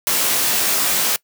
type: noise with comb filter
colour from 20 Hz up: white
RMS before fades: -18 dBFS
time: 0.07-1.16 s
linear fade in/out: 0 ms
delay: 18 ms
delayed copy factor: +0.65
effects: noise-tail reverb RT60 0.1 s tail -22 dB re dry + high-pass 150 Hz 12 dB/octave